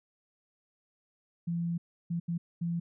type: tone bursts at uneven times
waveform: sine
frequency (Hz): 170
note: F3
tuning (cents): -46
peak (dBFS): -29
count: 4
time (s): 1.47-1.78 / 2.1-2.2 / 2.28-2.38 / 2.61-2.8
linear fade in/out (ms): 10
effects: none